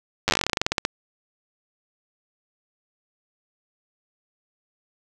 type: slowing click train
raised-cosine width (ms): 0.2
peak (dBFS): -3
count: 20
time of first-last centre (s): 0.28-0.851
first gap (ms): 9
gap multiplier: 1.12
effects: none